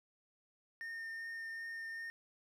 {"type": "tone with vibrato", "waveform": "triangle", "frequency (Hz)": 1823, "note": "A#6", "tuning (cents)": -39, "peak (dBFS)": -40, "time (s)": [0.81, 2.1], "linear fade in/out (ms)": 0, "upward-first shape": "triangle", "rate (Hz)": 2.6, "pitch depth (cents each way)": 11, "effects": []}